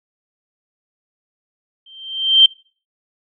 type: tone with exponential growth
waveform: sine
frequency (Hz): 3139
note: G7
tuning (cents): +2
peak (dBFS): -3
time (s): 1.86-2.46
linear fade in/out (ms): 5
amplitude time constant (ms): 130
effects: noise-tail reverb RT60 0.4 s tail -23 dB re dry